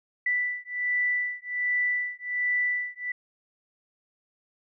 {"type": "beating tone pair", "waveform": "sine", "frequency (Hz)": [1975.5, 1976.8], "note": ["B6", "B6"], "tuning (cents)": [0, 1], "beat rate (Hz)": 1.3, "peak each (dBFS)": [-28, -28], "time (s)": [0.26, 3.12], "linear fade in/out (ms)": 5, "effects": []}